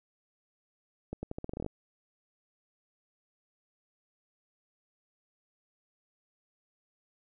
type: accelerating click train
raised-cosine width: 2 ms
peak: -23 dBFS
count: 12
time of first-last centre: 1.13-1.663 s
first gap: 100 ms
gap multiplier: 0.84
effects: none